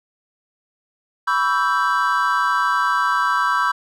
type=chord; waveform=triangle; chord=C# half-diminished seventh; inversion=third; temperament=equal with one note detuned; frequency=987.8 / 1128.1 / 1318.5 / 1568 Hz; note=B5 / C#6 / E6 / G6; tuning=0 / +30 / 0 / 0 cents; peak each=-20 dBFS; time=1.27-3.72 s; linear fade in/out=10 ms; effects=none